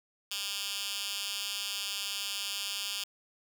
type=tone with high-pass filter; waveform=10% pulse; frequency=200.7 Hz; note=G3; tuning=41 cents sharp; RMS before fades=-36 dBFS; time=0.31-3.04 s; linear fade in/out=5 ms; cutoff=3400 Hz; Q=1.6; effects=none